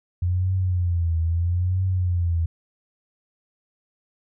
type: tone with vibrato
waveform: sine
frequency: 87.7 Hz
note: F2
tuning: 8 cents sharp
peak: -19 dBFS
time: 0.22-2.46 s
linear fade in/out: 5 ms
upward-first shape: triangle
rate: 0.77 Hz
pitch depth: 130 cents each way
effects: none